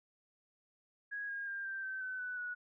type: tone with pitch steps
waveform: sine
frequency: 1655 / 1626.6 / 1598.6 / 1571.2 / 1544.2 / 1517.6 / 1491.6 / 1465.9 Hz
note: G#6 / G#6 / G6 / G6 / G6 / F#6 / F#6 / F#6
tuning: -6 / -36 / +33 / +4 / -26 / +43 / +14 / -17 cents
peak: -38 dBFS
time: 1.11-2.55 s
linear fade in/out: 20 ms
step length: 180 ms
effects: none